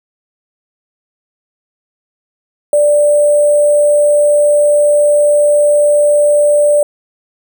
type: tone with sample-and-hold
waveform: sine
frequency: 587.3 Hz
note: D5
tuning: in tune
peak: -6 dBFS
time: 2.73-6.83 s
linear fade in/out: 2 ms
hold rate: 8820 Hz
effects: none